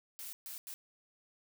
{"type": "noise bursts at uneven times", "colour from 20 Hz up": "blue", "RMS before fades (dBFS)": -45, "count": 3, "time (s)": [[0.19, 0.33], [0.46, 0.58], [0.67, 0.74]], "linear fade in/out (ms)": 0, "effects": []}